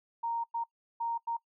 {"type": "tone bursts at uneven times", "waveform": "sine", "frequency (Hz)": 929, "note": "A#5", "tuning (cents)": -6, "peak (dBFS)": -30, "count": 4, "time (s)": [[0.23, 0.44], [0.54, 0.64], [1, 1.18], [1.27, 1.37]], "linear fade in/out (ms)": 10, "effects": ["noise-tail reverb RT60 0.1 s tail -22 dB re dry"]}